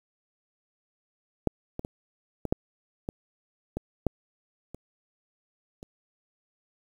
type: clicks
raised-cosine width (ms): 2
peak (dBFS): -9 / -19 / -21 / -17 / -9 / -18 / -17 / -10 / -26 / -29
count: 10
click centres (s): 1.473 / 1.794 / 1.849 / 2.453 / 2.525 / 3.089 / 3.77 / 4.067 / 4.746 / 5.829
effects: 8-bit